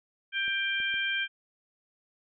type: harmonic tone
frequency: 790 Hz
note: G5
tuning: 13 cents sharp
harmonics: 2 / 3 / 4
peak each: -30 / -32 / -33 dBFS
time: 0.32-1.28 s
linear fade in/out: 50 ms
type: clicks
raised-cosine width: 2 ms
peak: -37 dBFS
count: 3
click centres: 0.48 / 0.802 / 0.941 s
effects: none